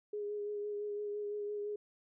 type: tone with vibrato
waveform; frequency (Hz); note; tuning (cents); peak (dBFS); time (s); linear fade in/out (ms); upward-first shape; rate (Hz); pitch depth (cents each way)
sine; 414.1; G#4; -5; -36; 0.13-1.76; 5; sine; 5.9; 19
effects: none